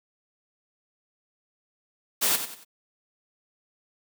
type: noise with echo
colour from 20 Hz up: white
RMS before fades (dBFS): -23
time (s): 2.21-2.37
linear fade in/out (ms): 20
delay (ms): 93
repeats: 3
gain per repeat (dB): -9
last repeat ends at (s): 2.649
effects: high-pass 200 Hz 12 dB/octave